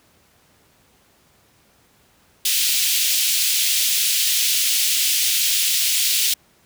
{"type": "high-pass noise", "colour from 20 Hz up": "pink", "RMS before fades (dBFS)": -19, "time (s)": [2.45, 6.34], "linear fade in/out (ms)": 5, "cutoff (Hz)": 2800, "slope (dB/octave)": 24, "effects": ["pink hiss -57 dBFS RMS until 6.65 s", "high-pass 60 Hz 12 dB/octave"]}